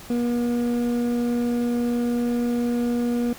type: tone pair together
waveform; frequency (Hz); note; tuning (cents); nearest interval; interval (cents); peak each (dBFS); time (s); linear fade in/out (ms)
triangle; 239.8 / 479.5; A#3 / A#4; +49 / +49; octave; 1200; -19 / -27; 0.1-3.33; 2
effects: pink hiss -42 dBFS RMS until 3.38 s